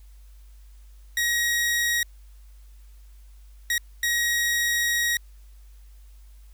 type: tone bursts at uneven times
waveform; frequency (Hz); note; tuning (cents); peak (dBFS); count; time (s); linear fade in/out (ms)
sawtooth; 1894; A#6; +27; -18; 3; 1.17-2.03 / 3.7-3.78 / 4.03-5.17; 2
effects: added 50 Hz sine -45 dBFS peak until 6.53 s + white hiss -63 dBFS RMS until 6.53 s